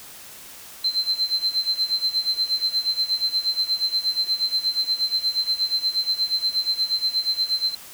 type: tone with tremolo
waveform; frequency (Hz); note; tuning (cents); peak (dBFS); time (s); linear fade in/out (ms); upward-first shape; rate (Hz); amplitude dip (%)
sine; 4098; C8; -37; -17; 0.84-7.75; 5; sine; 8.4; 85
effects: white hiss -42 dBFS RMS until 7.93 s